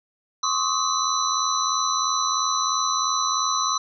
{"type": "tone cluster", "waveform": "sine", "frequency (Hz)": [1059, 1142, 1259, 4006, 5940], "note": ["C6", "D6", "D#6", "B7", "F#8"], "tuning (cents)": [21, -49, 20, 24, 6], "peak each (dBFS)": -27, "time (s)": [0.43, 3.78], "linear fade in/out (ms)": 5, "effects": []}